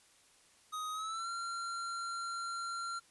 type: tone with pitch glide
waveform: square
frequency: 1253 to 1374.3 Hz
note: D#6 to F6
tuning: +12 to -28 cents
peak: -38 dBFS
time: 0.72-3 s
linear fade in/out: 20 ms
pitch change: +160 cents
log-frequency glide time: 0.92-1.29 s
effects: white hiss -65 dBFS RMS until 3.1 s + resampled to 24000 Hz